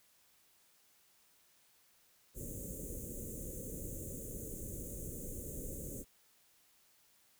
pink band-stop noise, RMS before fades -44 dBFS, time 2.34-6.05 s, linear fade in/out 50 ms, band 570 to 6400 Hz, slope 96 dB/octave, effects white hiss -69 dBFS RMS until 7.39 s

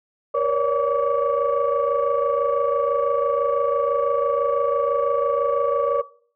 sine tone cluster, 476 / 552 / 578 / 1145 Hz, A#4 / C#5 / D5 / D6, +36 / -7 / -28 / -44 cents, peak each -23 dBFS, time 0.34-6.02 s, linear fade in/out 10 ms, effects noise-tail reverb RT60 0.5 s tail -19 dB re dry + tanh soft clip ceiling -10 dBFS

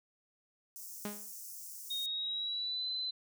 white high-pass noise, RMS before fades -47 dBFS, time 0.76-2.06 s, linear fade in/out 0 ms, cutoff 5400 Hz, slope 48 dB/octave
sawtooth tone with exponential decay, 206.9 Hz, G#3, 6 cents flat, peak -31 dBFS, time 1.05-1.33 s, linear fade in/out 2 ms, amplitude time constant 60 ms
sine tone with pitch glide, 3724 to 4038 Hz, A#7 to B7, -2 to +38 cents, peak -34 dBFS, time 1.9-3.11 s, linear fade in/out 10 ms, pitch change +140 cents, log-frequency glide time 2-2.88 s
effects none

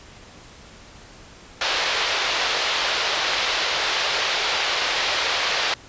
white band-pass noise, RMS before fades -23 dBFS, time 1.61-5.74 s, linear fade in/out 2 ms, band 430 to 4500 Hz, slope 24 dB/octave, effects pink hiss -45 dBFS RMS until 5.88 s + resampled to 16000 Hz

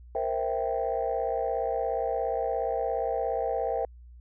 sine chord, C dominant seventh, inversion third, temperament equal, 466.2 / 523.3 / 659.3 / 784 Hz, Bb4 / C5 / E5 / G5, 0 / 0 / 0 / 0 cents, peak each -31 dBFS, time 0.15-3.85 s, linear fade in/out 2 ms, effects tanh soft clip ceiling -18 dBFS + added 60 Hz sine -46 dBFS peak until 4.2 s

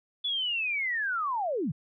sine linear sweep, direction down, 3461 to 118.2 Hz, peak -27 dBFS, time 0.24-1.72 s, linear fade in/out 10 ms, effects none

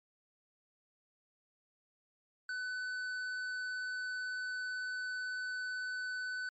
sine tone with hard clipping, 1503 Hz, F#6, 27 cents sharp, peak -38 dBFS, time 2.49-6.49 s, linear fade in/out 2 ms, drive 7 dB, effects MP3 48 kbps

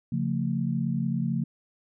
sine chord, Db augmented, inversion none, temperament equal with one note detuned, 138.59 / 174.61 / 225.4 Hz, Db3 / F3 / A3, 0 / 0 / +42 cents, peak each -29 dBFS, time 0.12-1.44 s, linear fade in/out 5 ms, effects none

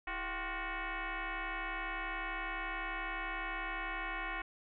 sine tone with frequency modulation, 401.8 Hz, G4, 43 cents sharp, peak -36 dBFS, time 0.07-4.42 s, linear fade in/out 5 ms, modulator 366 Hz, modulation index 5.8, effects none

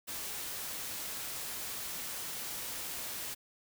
white noise, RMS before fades -40 dBFS, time 0.07-3.35 s, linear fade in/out 20 ms, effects none

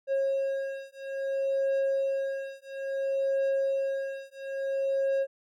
triangle beating tone pair, 543 / 543.59 Hz, C#5 / C#5, -36 / -34 cents, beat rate 0.59 Hz, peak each -28 dBFS, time 0.07-5.27 s, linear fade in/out 50 ms, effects none

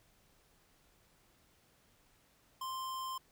square tone, 1046.5 Hz, C6, in tune, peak -39 dBFS, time 2.61-3.18 s, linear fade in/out 5 ms, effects pink hiss -69 dBFS RMS until 3.31 s

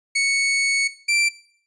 sawtooth tone pair in turn, 2217 / 2349 Hz, C#7 / D7, 0 / 0 cents, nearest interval minor second, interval 100 cents, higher second, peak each -14 dBFS, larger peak neither, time 0.15-0.88 / 1.08-1.29 s, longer first, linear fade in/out 10 ms, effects noise-tail reverb RT60 0.6 s tail -17 dB re dry + resampled to 22050 Hz

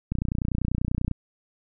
click train, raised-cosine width 5 ms, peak -13 dBFS, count 31, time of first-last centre 0.12-1.113 s, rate 30.2 Hz, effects none

